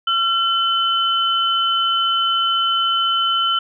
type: tone pair together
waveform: sine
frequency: 1360 / 3038 Hz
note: F6 / F#7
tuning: -46 / +45 cents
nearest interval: octave + major second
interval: 1391 cents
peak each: -18 dBFS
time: 0.07-3.59 s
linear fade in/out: 5 ms
effects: none